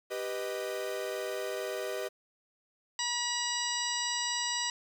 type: chord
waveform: 45% pulse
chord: G augmented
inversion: none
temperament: equal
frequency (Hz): 392 / 493.9 / 622.3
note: G4 / B4 / D#5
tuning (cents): 0 / 0 / 0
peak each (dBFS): -38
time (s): 0.1-2.09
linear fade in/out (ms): 20
type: harmonic tone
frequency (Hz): 964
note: B5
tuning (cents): -42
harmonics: 1 / 2 / 3 / 4 / 5 / 6 / 8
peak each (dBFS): -38 / -38 / -38 / -38 / -38 / -38 / -38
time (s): 2.99-4.7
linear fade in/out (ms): 2
effects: 10-bit